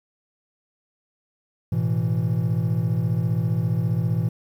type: chord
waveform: triangle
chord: A suspended second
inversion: none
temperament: equal with one note detuned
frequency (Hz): 108.49 / 123.47 / 164.81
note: A2 / B2 / E3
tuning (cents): -24 / 0 / 0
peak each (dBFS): -22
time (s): 1.72-4.29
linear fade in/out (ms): 5
effects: tanh soft clip ceiling -9 dBFS + 9-bit